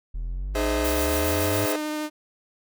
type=exponential sweep; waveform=triangle; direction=up; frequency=38.89 to 103.83 Hz; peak=-25 dBFS; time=0.14-1.66 s; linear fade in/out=10 ms
type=tone with vibrato; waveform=sawtooth; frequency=304.3 Hz; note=D#4; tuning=38 cents flat; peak=-23 dBFS; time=0.54-2.1 s; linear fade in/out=50 ms; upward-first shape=triangle; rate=13 Hz; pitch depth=11 cents each way
type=chord; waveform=40% pulse; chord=Ab augmented; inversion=none; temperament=just; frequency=415.3 / 519.1 / 648.9 Hz; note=Ab4 / C5 / E5; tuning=0 / -14 / -27 cents; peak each=-29 dBFS; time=0.55-1.76 s; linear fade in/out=2 ms
type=noise with tremolo; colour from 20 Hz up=blue; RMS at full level=-30 dBFS; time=0.84-1.73 s; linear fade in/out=10 ms; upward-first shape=sine; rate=7.2 Hz; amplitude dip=35%
effects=none